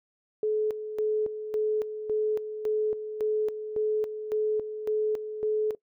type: tone with tremolo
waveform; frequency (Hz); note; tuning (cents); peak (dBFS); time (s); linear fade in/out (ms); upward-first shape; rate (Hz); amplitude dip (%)
sine; 429; A4; -44; -23; 0.43-5.75; 2; square; 1.8; 65
effects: noise-tail reverb RT60 0.1 s tail -20 dB re dry